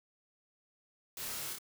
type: noise with echo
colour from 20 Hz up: white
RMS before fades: -43 dBFS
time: 1.17-1.53 s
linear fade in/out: 2 ms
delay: 28 ms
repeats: 2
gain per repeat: -2 dB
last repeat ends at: 1.586 s
effects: none